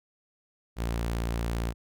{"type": "tone", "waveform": "sawtooth", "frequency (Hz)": 57.6, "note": "A#1", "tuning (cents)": -20, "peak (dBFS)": -24, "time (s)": [0.76, 1.74], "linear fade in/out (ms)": 50, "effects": []}